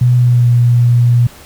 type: tone with pitch glide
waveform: sine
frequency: 123.47 to 120.51 Hz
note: B2 to B2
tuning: 0 to -42 cents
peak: -6 dBFS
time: 0.01-1.27 s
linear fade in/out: 5 ms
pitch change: -42 cents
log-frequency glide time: 0.17-0.49 s
effects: pink hiss -38 dBFS RMS until 1.45 s